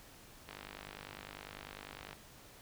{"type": "click train", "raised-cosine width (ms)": 0.3, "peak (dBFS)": -29, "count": 83, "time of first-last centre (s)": [0.49, 2.13], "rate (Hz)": 50, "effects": ["pink hiss -57 dBFS RMS until 2.61 s"]}